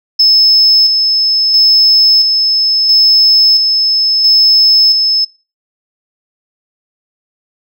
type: tone with tremolo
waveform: sine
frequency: 5220 Hz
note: E8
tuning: 18 cents flat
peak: -3 dBFS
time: 0.19-5.25 s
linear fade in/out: 10 ms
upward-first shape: square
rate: 0.74 Hz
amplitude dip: 40%
effects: noise-tail reverb RT60 0.3 s tail -18 dB re dry + tanh soft clip ceiling 0 dBFS